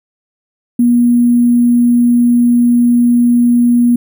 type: tone with sample-and-hold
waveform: sine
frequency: 240.5 Hz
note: B3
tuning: 46 cents flat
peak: -6 dBFS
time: 0.79-3.96 s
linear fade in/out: 5 ms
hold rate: 11025 Hz
effects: none